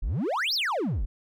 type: exponential two-way sweep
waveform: triangle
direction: up then down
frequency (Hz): 34 to 5680 to 34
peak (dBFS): -23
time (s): 0.02-1.06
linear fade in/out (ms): 10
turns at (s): 0.54
effects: none